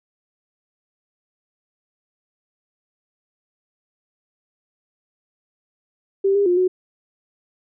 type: tone with pitch steps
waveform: sine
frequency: 391.7 / 403 / 354.9 / 367.8 Hz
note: G4 / G4 / F4 / F#4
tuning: -1 / +48 / +28 / -10 cents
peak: -14 dBFS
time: 6.24-6.68 s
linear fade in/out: 10 ms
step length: 110 ms
effects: none